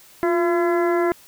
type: harmonic tone with a mistuned harmonic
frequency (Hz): 339.3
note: F4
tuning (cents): -50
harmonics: 1 / 2 / 3 / 4 / 5 / 6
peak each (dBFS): -18 / -24 / -28 / -30 / -32 / -34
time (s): 0.23-1.12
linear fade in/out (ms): 0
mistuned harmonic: 1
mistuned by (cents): +57
effects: white hiss -49 dBFS RMS until 1.27 s